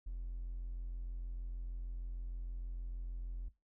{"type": "tone with hard clipping", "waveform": "triangle", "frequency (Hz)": 43.23, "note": "F1", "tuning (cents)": -17, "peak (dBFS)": -39, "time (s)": [0.06, 3.49], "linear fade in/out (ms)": 10, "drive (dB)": 3, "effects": ["noise-tail reverb RT60 0.2 s tail -17 dB re dry"]}